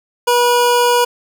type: tone pair together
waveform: square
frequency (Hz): 484.5 / 969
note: B4 / B5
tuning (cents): -33 / -33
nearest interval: octave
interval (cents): 1200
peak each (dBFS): -14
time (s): 0.27-1.05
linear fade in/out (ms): 10
effects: none